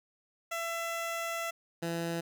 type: tone pair in turn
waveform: 15% pulse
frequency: 670 / 167.98 Hz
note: E5 / E3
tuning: +28 / +33 cents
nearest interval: 2 octaves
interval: 2395 cents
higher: first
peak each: -27 / -26 dBFS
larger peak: second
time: 0.51-1.51 / 1.82-2.21 s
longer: first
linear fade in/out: 10 ms
effects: none